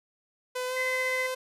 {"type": "tone with pitch glide", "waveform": "sawtooth", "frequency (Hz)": [504, 514.6], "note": ["B4", "C5"], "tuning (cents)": [35, -29], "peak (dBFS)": -26, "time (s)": [0.55, 1.35], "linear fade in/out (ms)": 10, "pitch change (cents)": 36, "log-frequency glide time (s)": [0.67, 0.74]}
{"type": "tone", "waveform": "sine", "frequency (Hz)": 2043, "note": "C7", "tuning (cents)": -42, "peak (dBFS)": -28, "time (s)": [0.76, 1.27], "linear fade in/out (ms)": 10}
{"effects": ["resampled to 32000 Hz"]}